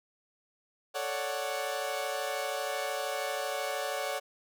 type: chord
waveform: sawtooth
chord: D major seventh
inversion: second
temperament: equal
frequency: 440 / 554.4 / 587.3 / 740 Hz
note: A4 / C#5 / D5 / F#5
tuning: 0 / 0 / 0 / 0 cents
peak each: -37 / -32 / -34 / -33 dBFS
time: 0.94-4.2 s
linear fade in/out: 20 ms
effects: none